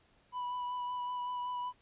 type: tone with vibrato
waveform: triangle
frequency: 987 Hz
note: B5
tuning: 1 cent flat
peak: -33 dBFS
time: 0.32-1.73 s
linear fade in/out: 50 ms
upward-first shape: sine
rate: 5.3 Hz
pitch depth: 15 cents each way
effects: pink hiss -68 dBFS RMS until 1.81 s + resampled to 8000 Hz